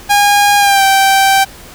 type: tone with pitch glide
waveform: sawtooth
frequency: 816 to 779.2 Hz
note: G#5 to G5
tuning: -31 to -11 cents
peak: -3 dBFS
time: 0.09-1.45 s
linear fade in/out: 20 ms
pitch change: -80 cents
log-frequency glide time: 0.58-0.83 s
effects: pink hiss -35 dBFS RMS until 1.74 s